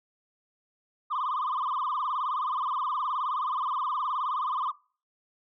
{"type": "tone with vibrato", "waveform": "sine", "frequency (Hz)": 1108.7, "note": "C#6", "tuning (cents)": 0, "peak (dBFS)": -25, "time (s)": [1.1, 4.72], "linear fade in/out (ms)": 20, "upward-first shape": "sine", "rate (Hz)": 19, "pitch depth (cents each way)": 190, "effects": ["noise-tail reverb RT60 0.4 s tail -23 dB re dry", "tanh soft clip ceiling -24 dBFS"]}